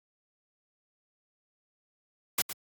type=noise with echo; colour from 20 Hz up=white; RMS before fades=-26 dBFS; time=2.38-2.42 s; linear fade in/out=5 ms; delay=110 ms; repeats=1; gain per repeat=-11 dB; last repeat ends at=2.53 s; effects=high-pass 100 Hz 12 dB/octave + Opus 48 kbps